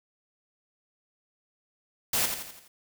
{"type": "noise with echo", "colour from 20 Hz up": "white", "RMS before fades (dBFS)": -26, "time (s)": [2.13, 2.26], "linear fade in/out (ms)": 5, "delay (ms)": 84, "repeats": 5, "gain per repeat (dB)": -6, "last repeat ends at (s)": 2.68, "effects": []}